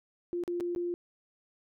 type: tone with dropouts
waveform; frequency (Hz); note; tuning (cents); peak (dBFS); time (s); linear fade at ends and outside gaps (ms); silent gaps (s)
sine; 349.2; F4; 0; -30; 0.33-0.94; 0; 0.437-0.478 / 0.601-0.607 / 0.75-0.761
effects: none